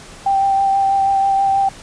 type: tone with vibrato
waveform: sine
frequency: 784 Hz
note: G5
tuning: in tune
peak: -12 dBFS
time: 0.26-1.69 s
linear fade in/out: 5 ms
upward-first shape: sine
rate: 6.2 Hz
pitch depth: 13 cents each way
effects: pink hiss -38 dBFS RMS until 1.82 s + resampled to 22050 Hz